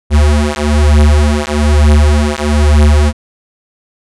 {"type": "beating tone pair", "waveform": "square", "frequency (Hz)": [73.7, 74.8], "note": ["D2", "D2"], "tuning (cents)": [7, 32], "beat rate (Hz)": 1.1, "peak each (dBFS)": -10, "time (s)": [0.1, 3.13], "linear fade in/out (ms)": 50, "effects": ["resampled to 24000 Hz"]}